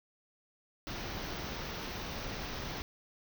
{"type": "band-stop noise", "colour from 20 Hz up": "pink", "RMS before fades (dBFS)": -40, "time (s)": [0.87, 2.82], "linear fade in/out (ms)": 0, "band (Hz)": [6200, 15000], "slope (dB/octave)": 96, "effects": []}